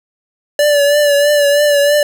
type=tone with vibrato; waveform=square; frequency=580 Hz; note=D5; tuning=22 cents flat; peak=-9 dBFS; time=0.59-2.03 s; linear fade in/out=2 ms; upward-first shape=triangle; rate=3.1 Hz; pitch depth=44 cents each way; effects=none